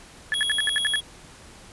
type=tone bursts; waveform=sine; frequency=1727 Hz; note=A6; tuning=33 cents flat; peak=-20 dBFS; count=8; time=0.32-0.957 s; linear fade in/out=0 ms; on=21 ms; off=67 ms
type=tone; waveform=square; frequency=3322 Hz; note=G#7; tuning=in tune; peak=-24 dBFS; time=0.33-1.01 s; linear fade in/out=20 ms
effects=pink hiss -47 dBFS RMS until 1.72 s + resampled to 24000 Hz